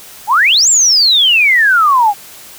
sine exponential two-way sweep, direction up then down, 784 to 7660 to 784 Hz, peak -6 dBFS, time 0.27-2.14 s, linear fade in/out 50 ms, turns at 0.69 s, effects white hiss -35 dBFS RMS until 2.58 s

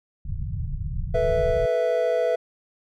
pink low-pass noise, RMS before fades -28 dBFS, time 0.25-1.66 s, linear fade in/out 5 ms, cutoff 160 Hz, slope 48 dB/octave
triangle chord, A suspended second, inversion none, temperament equal, 440 / 493.9 / 659.3 Hz, A4 / B4 / E5, 0 / 0 / 0 cents, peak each -27 / -21 / -21 dBFS, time 1.14-2.36 s, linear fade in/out 10 ms
effects none

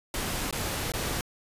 pink noise with dropouts, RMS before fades -31 dBFS, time 0.14-1.21 s, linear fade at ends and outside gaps 1 ms, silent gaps 0.51-0.526 / 0.92-0.937 s, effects resampled to 32000 Hz

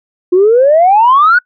sine exponential sweep, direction up, 349.2 to 1506 Hz, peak -3 dBFS, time 0.32-1.39 s, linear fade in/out 10 ms, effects noise-tail reverb RT60 0.1 s tail -26 dB re dry + tanh soft clip ceiling 0 dBFS

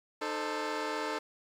15% pulse chord, A diminished, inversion second, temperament equal with one note detuned, 305.3 / 440 / 523.3 Hz, Eb4 / A4 / C5, -33 / 0 / 0 cents, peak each -31 / -29 / -33 dBFS, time 0.21-1.19 s, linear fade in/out 10 ms, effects low-pass 6000 Hz 12 dB/octave + 10-bit

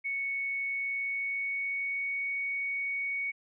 sine tone with pitch glide, 2217 to 2232 Hz, C#7 to C#7, 0 to +11 cents, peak -30 dBFS, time 0.04-3.32 s, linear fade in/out 20 ms, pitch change +11 cents, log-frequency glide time 0.63-2.31 s, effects none

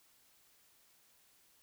silence, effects white hiss -68 dBFS RMS until 1.62 s

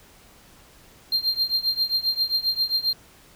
triangle tone with tremolo, 4186 Hz, C8, in tune, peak -16 dBFS, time 1.12-2.93 s, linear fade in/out 2 ms, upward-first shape triangle, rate 7.5 Hz, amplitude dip 95%, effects pink hiss -52 dBFS RMS until 3.35 s

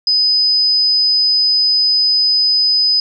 sine tone, 5010 Hz, D#8, 11 cents sharp, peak -10 dBFS, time 0.07-3 s, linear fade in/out 2 ms, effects none

